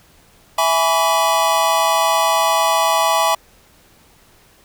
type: chord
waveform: square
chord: E dominant seventh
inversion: none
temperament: equal with one note detuned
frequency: 659.3 / 830.6 / 987.8 / 1145.8 Hz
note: E5 / G#5 / B5 / D6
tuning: 0 / 0 / 0 / -43 cents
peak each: -20 dBFS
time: 0.58-3.35 s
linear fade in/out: 5 ms
effects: pink hiss -51 dBFS RMS until 4.64 s